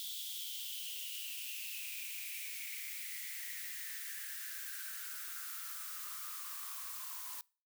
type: noise with high-pass filter sweep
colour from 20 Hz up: blue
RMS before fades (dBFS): -44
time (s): 0-7.41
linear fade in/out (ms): 0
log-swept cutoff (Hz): 3500 to 1000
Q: 7.8
effects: noise-tail reverb RT60 0.4 s tail -24 dB re dry